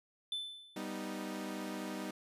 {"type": "tone with exponential decay", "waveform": "triangle", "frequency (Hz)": 3520, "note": "A7", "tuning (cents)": 0, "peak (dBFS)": -32, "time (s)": [0.32, 0.97], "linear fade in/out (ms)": 2, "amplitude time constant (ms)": 140}
{"type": "chord", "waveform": "sawtooth", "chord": "G augmented", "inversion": "none", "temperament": "equal", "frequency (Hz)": [196, 246.9, 311.1], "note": ["G3", "B3", "D#4"], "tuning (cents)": [0, 0, 0], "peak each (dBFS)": [-39, -41, -39], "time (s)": [0.76, 2.11], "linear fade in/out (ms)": 5}
{"effects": ["resampled to 32000 Hz"]}